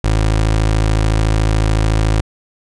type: tone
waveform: 25% pulse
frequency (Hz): 53.8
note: A1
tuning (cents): -38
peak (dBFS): -8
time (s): 0.04-2.21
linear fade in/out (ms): 5
effects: resampled to 22050 Hz